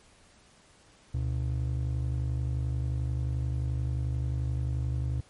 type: ring-modulated tone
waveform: triangle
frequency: 98 Hz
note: G2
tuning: in tune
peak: -22 dBFS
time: 1.14-5.21 s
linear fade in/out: 5 ms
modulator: 25.7 Hz
effects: pink hiss -59 dBFS RMS until 5.29 s + MP3 48 kbps